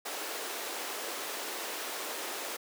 pink high-pass noise, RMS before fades -38 dBFS, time 0.05-2.57 s, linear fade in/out 10 ms, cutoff 360 Hz, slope 24 dB/octave, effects none

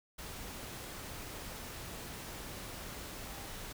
sine tone in noise, 796 Hz, G5, 26 cents sharp, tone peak -54 dBFS, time 3.25-3.46 s, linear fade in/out 10 ms, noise pink, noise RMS -45 dBFS, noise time 0.18-3.73 s, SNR -12 dB, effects none

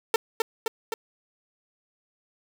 sawtooth tone with echo, 450 Hz, A4, 39 cents sharp, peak -14 dBFS, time 0.14-0.16 s, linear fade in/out 2 ms, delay 260 ms, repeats 3, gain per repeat -3 dB, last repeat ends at 0.94 s, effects none

